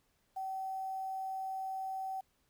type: tone with quantisation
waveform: sine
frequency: 765 Hz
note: G5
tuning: 42 cents flat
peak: -36 dBFS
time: 0.36-2.21 s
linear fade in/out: 10 ms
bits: 10
effects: pink hiss -75 dBFS RMS until 2.49 s